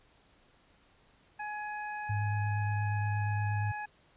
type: tone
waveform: 25% pulse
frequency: 840 Hz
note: G#5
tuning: 19 cents sharp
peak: -32 dBFS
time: 1.39-3.86 s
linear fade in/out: 10 ms
type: tone with vibrato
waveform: sine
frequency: 103.83 Hz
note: G#2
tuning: in tune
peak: -29 dBFS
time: 2.09-3.72 s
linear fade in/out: 10 ms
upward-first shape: square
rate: 8.5 Hz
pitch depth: 13 cents each way
effects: pink hiss -65 dBFS RMS until 4.16 s + resampled to 8000 Hz